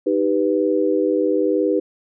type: chord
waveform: sine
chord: Eb augmented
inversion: none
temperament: equal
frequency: 311.1 / 392 / 493.9 Hz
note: Eb4 / G4 / B4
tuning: 0 / 0 / 0 cents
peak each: -20 dBFS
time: 0.06-1.8 s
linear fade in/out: 10 ms
effects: none